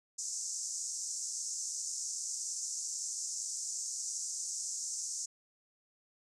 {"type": "band-pass noise", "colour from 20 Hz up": "white", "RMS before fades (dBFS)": -39, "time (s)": [0.18, 5.26], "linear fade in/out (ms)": 10, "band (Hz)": [5700, 7800], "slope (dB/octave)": 48, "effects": []}